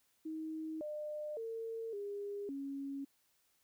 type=tone with pitch steps; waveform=sine; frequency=316.2 / 602 / 453 / 405.6 / 276.6 Hz; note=D#4 / D5 / A#4 / G#4 / C#4; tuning=+28 / +43 / -50 / -41 / -4 cents; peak=-39 dBFS; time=0.25-3.05 s; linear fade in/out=10 ms; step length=560 ms; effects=white hiss -75 dBFS RMS until 3.63 s